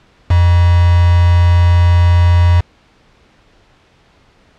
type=tone with quantisation; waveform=sine; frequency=87.31 Hz; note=F2; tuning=in tune; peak=-6 dBFS; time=0.3-2.61 s; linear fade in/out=10 ms; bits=3; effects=pink hiss -50 dBFS RMS until 4.58 s + low-pass 4000 Hz 12 dB/octave